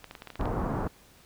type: clicks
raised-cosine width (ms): 0.3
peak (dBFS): -25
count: 9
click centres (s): 0.043 / 0.111 / 0.152 / 0.221 / 0.273 / 0.303 / 0.356 / 0.411 / 0.456
type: low-pass noise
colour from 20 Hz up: pink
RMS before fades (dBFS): -30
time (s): 0.39-0.88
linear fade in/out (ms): 10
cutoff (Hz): 1200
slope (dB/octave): 24
effects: pink hiss -57 dBFS RMS until 1.25 s